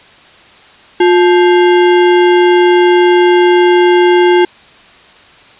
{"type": "tone with sample-and-hold", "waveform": "sine", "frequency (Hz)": 355.9, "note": "F4", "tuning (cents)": 33, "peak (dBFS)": -4, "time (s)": [1, 4.45], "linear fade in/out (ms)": 5, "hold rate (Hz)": 1225, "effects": ["white hiss -40 dBFS RMS until 5.59 s", "resampled to 8000 Hz"]}